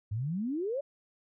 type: exponential sweep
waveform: sine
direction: up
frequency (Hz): 98 to 590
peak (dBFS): -30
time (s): 0.11-0.81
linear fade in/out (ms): 10
effects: none